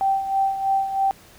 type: tone with tremolo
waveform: sine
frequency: 779 Hz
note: G5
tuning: 11 cents flat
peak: -16 dBFS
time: 0.01-1.11 s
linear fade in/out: 0 ms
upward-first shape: sine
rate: 3.1 Hz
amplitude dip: 65%
effects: pink hiss -49 dBFS RMS until 1.38 s